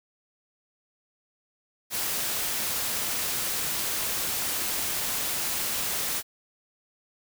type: noise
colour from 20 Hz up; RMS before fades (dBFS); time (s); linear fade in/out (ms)
white; -29; 1.9-6.23; 50
effects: none